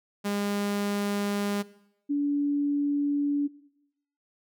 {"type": "tone pair in turn", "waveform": ["sawtooth", "sine"], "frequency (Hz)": [203.2, 287.4], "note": ["G#3", "D4"], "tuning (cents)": [-38, -37], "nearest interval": "tritone", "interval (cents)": 601, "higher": "second", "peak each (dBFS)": -23, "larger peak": "neither", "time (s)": [[0.24, 1.63], [2.09, 3.48]], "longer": "neither", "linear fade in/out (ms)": 20, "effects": ["noise-tail reverb RT60 0.8 s tail -19 dB re dry"]}